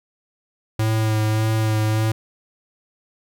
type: tone with vibrato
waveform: square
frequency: 109.3 Hz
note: A2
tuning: 11 cents flat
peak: -18 dBFS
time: 0.79-2.12 s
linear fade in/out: 5 ms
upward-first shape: sine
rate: 1.7 Hz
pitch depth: 19 cents each way
effects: 10-bit